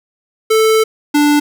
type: tone pair in turn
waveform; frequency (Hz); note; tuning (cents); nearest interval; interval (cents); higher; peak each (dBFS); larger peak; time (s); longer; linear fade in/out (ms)
square; 440 / 293.7; A4 / D4; 0 / 0; perfect fifth; 700; first; -9; neither; 0.5-0.84 / 1.14-1.4; first; 10
effects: none